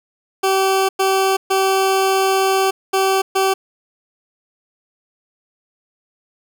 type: tone bursts at uneven times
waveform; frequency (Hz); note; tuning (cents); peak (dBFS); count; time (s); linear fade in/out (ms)
20% pulse; 384.6; G4; -33; -9; 5; 0.43-0.89 / 0.99-1.37 / 1.5-2.71 / 2.93-3.22 / 3.35-3.54; 10
effects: none